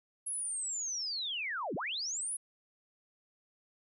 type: linear two-way sweep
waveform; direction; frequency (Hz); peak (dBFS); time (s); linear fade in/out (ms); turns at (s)
sine; down then up; 10730 to 135.8 to 10730; -34; 0.26-2.37; 10; 1.75
effects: none